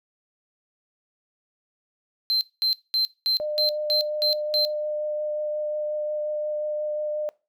triangle tone bursts, 4112 Hz, C8, 31 cents flat, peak -19 dBFS, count 8, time 2.3-4.65 s, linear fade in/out 0 ms, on 110 ms, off 210 ms
sine tone with vibrato, 603 Hz, D5, 46 cents sharp, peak -25 dBFS, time 3.4-7.29 s, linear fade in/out 0 ms, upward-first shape triangle, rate 5.6 Hz, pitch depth 10 cents each way
effects noise-tail reverb RT60 0.3 s tail -22 dB re dry

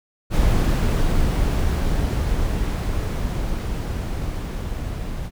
brown noise with level ramp, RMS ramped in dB -17 to -28 dBFS, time 0.3-5.31 s, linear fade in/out 50 ms, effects none

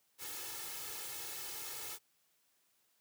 white noise with comb filter, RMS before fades -44 dBFS, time 0.18-1.99 s, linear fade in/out 50 ms, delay 2.3 ms, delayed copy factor +1, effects white hiss -75 dBFS RMS until 3 s + high-pass 100 Hz 12 dB/octave

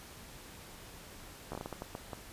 slowing click train, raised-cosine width 1 ms, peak -25 dBFS, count 10, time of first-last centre 1.52-2.132 s, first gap 13 ms, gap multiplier 1.39, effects pink hiss -51 dBFS RMS until 2.32 s + resampled to 32000 Hz

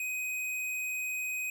square tone, 2509 Hz, D#7, 14 cents sharp, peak -33 dBFS, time 0-1.5 s, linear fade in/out 2 ms, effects none

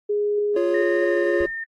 sine tone, 414.1 Hz, G#4, 5 cents flat, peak -19 dBFS, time 0.09-0.83 s, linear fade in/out 10 ms
triangle chord, Db major, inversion first, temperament equal, 349.2 / 415.3 / 554.4 Hz, F4 / Ab4 / Db5, 0 / 0 / 0 cents, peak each -19 / -22 / -21 dBFS, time 0.56-1.46 s, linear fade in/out 5 ms
sine tone with pitch glide, 1833 to 1815.1 Hz, A#6 to A#6, -30 to -47 cents, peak -27 dBFS, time 0.74-1.64 s, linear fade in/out 5 ms, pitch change -17 cents, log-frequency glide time 1.07-1.15 s
brown noise with exponential decay, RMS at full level -31 dBFS, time 1.4-1.58 s, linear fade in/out 5 ms, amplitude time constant 39 ms
effects AAC 32 kbps

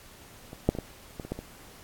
clicks, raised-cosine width 2 ms, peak -27 / -7 / -23 / -18 / -22 / -26 / -17 / -23 dBFS, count 8, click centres 0.531 / 0.69 / 0.751 / 0.787 / 1.198 / 1.25 / 1.32 / 1.39 s, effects pink hiss -51 dBFS RMS until 1.83 s + AAC 64 kbps

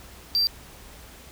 triangle tone, 4699 Hz, D8, in tune, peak -18 dBFS, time 0.35-0.47 s, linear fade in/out 0 ms, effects added 60 Hz sine -49 dBFS peak until 1.31 s + pink hiss -47 dBFS RMS until 1.31 s

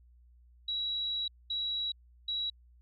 sine tone bursts at uneven times, 3889 Hz, B7, 27 cents flat, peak -31 dBFS, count 3, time 0.68-1.28 / 1.5-1.92 / 2.28-2.5 s, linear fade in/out 5 ms, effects added 60 Hz sine -57 dBFS peak until 2.81 s

